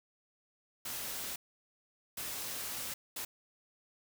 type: noise bursts at uneven times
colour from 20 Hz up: white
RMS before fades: -40 dBFS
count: 3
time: 0.85-1.36 / 2.17-2.94 / 3.16-3.25 s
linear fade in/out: 5 ms
effects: none